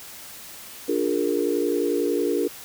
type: chord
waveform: sine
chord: Bb dominant seventh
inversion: first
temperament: equal with one note detuned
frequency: 293.7 / 354.7 / 415.3 / 466.2 Hz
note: D4 / F4 / Ab4 / Bb4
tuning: 0 / +27 / 0 / 0 cents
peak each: -26 / -26 / -26 / -26 dBFS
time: 0.88-2.48 s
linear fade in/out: 10 ms
effects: white hiss -41 dBFS RMS until 2.64 s